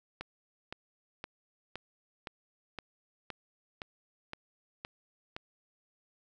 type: click train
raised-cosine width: 0.3 ms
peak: -23 dBFS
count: 11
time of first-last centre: 0.21-5.365 s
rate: 1.94 Hz
effects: none